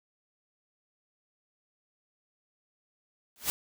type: noise with exponential growth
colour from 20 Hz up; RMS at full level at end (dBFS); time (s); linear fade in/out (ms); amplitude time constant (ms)
white; -25; 3.36-3.5; 0; 29
effects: none